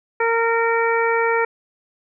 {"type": "harmonic tone", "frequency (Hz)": 460, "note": "A#4", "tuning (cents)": -23, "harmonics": [1, 2, 3, 4, 5], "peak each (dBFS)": [-19, -22, -24, -25, -26], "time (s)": [0.2, 1.45], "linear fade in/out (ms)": 5, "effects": []}